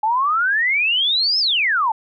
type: exponential two-way sweep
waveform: sine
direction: up then down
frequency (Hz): 840 to 5340 to 840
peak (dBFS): -15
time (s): 0.03-1.92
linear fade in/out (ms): 5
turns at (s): 1.39
effects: none